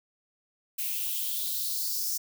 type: noise with high-pass filter sweep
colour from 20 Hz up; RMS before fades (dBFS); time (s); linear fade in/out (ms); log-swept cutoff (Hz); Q
violet; -31; 0.78-2.18; 10; 2400 to 5600; 4.2
effects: none